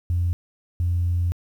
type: tone pair in turn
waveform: sine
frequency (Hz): 87.31 / 87.31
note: F2 / F2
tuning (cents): 0 / 0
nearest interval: unison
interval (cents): 0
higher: neither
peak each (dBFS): -18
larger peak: neither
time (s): 0.1-0.33 / 0.8-1.32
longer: second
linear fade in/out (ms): 0
effects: tanh soft clip ceiling -15 dBFS + 9-bit